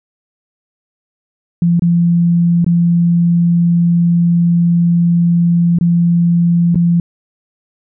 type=tone with dropouts; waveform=sine; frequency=171.4 Hz; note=F3; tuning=32 cents flat; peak=-8 dBFS; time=1.62-7 s; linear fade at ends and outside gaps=2 ms; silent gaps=1.795-1.821 / 2.645-2.664 / 5.787-5.81 / 6.746-6.756 s; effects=none

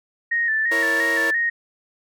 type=tone with vibrato; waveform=sine; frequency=1813 Hz; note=A#6; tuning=49 cents flat; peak=-18 dBFS; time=0.31-1.5 s; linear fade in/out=10 ms; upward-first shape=square; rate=2.9 Hz; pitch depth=50 cents each way
type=chord; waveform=sawtooth; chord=A# diminished; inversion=second; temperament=equal; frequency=329.6 / 466.2 / 554.4 Hz; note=E4 / A#4 / C#5; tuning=0 / 0 / 0 cents; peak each=-25 dBFS; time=0.71-1.31 s; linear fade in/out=10 ms
effects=none

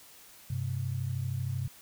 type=tone pair together; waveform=sine; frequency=97.3 / 130.2 Hz; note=G2 / C3; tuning=-12 / -8 cents; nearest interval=perfect fourth; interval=504 cents; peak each=-34 / -32 dBFS; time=0.5-1.68 s; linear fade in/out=5 ms; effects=white hiss -54 dBFS RMS until 1.81 s

